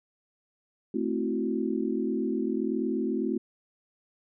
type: chord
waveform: sine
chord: F# half-diminished seventh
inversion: first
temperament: equal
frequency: 220 / 261.6 / 329.6 / 370 Hz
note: A3 / C4 / E4 / F#4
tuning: 0 / 0 / 0 / 0 cents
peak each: -31 / -31 / -32 / -32 dBFS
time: 0.94-3.38 s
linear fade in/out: 5 ms
effects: none